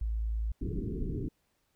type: tone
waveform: sine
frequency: 55 Hz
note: A1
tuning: in tune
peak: -29 dBFS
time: 0.01-0.52 s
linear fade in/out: 5 ms
type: low-pass noise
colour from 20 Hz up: pink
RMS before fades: -34 dBFS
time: 0.61-1.29 s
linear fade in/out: 10 ms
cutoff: 430 Hz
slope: 96 dB/octave
effects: pink hiss -75 dBFS RMS until 1.75 s